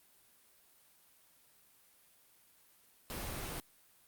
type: noise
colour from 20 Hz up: pink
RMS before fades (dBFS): -41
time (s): 3.1-3.6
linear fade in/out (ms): 0
effects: white hiss -66 dBFS RMS until 4.07 s + Opus 32 kbps